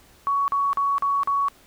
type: tone bursts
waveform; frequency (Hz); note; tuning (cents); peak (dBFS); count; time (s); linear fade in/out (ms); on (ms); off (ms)
sine; 1120; C#6; +18; -19; 5; 0.27-1.484; 0; 210; 41
effects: pink hiss -54 dBFS RMS until 1.66 s